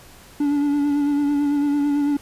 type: tone with vibrato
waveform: triangle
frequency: 288.3 Hz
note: D4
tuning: 32 cents flat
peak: -15 dBFS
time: 0.4-2.17 s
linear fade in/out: 5 ms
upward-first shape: sine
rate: 9 Hz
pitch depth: 29 cents each way
effects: pink hiss -46 dBFS RMS until 2.21 s + resampled to 32000 Hz